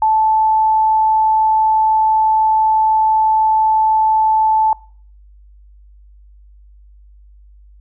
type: tone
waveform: sine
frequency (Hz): 874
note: A5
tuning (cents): -12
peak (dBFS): -10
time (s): 0.02-4.73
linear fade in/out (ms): 2
effects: noise-tail reverb RT60 0.5 s tail -23 dB re dry + added 50 Hz sine -41 dBFS peak until 7.8 s